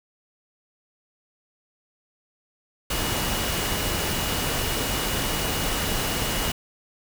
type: tone in noise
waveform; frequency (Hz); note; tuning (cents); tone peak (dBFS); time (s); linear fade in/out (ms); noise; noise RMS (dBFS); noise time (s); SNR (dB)
sine; 2900; F#7; -35; -35; 2.9-6.52; 5; pink; -26; 2.9-6.52; -12
effects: none